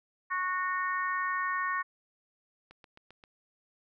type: harmonic tone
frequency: 367.8 Hz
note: F#4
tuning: 10 cents flat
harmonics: 3 / 4 / 5 / 6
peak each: -31 / -38 / -33 / -45 dBFS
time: 0.3-1.83 s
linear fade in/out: 20 ms
type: click train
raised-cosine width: 0.3 ms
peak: -36 dBFS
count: 5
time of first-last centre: 2.71-3.238 s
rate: 7.57 Hz
effects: none